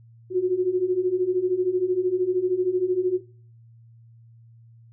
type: beating tone pair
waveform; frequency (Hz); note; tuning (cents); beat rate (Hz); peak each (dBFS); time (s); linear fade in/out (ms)
sine; 357.1 / 370.1; F4 / F#4; +39 / 0; 13; -25 / -21; 0.3-3.21; 50
effects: noise-tail reverb RT60 0.5 s tail -22 dB re dry + added 115 Hz sine -48 dBFS peak until 4.92 s